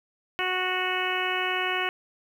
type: harmonic tone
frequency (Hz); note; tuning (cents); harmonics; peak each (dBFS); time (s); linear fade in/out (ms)
368.3; F#4; -8; 1 / 2 / 3 / 4 / 5 / 6 / 7 / 8; -33 / -33 / -33 / -33 / -33 / -33 / -33 / -33; 0.39-1.89; 0
effects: 9-bit